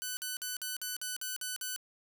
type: tone bursts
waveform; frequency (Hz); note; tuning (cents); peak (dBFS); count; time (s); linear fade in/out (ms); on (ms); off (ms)
5% pulse; 1500; F#6; +23; -24; 9; 0.02-1.762; 0; 150; 49
effects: none